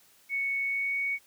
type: tone with pitch glide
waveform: sine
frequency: 2217 to 2231 Hz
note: C#7 to C#7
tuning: 0 to +11 cents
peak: -27 dBFS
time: 0.29-1.19 s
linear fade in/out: 50 ms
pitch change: +11 cents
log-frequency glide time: 0.64-0.96 s
effects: white hiss -61 dBFS RMS until 1.26 s + high-pass 60 Hz 12 dB/octave